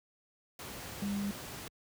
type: tone in noise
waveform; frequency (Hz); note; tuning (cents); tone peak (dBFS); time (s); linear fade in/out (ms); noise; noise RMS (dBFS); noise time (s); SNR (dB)
sine; 201.7; G3; +50; -32; 1.02-1.31; 2; pink; -44; 0.59-1.68; +9
effects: high-pass 60 Hz 12 dB/octave